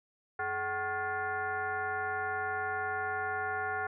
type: tone with frequency modulation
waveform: sine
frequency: 1089 Hz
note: C#6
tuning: 31 cents flat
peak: -31 dBFS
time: 0.39-3.87 s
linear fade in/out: 5 ms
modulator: 332 Hz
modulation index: 1.9
effects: none